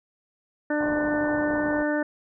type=harmonic tone; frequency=298.2 Hz; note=D4; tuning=27 cents sharp; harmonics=1 / 2 / 3 / 4 / 5 / 6; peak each=-25 / -27 / -35 / -41 / -32 / -33 dBFS; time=0.7-2.03 s; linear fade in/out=5 ms
type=low-pass noise; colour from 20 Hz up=white; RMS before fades=-36 dBFS; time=0.8-1.83 s; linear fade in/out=5 ms; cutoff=1100 Hz; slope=96 dB/octave
effects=none